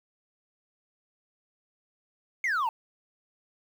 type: exponential sweep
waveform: sine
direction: down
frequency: 2217 to 860 Hz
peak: -22 dBFS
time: 2.44-2.69 s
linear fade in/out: 2 ms
effects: tanh soft clip ceiling -24 dBFS + 9-bit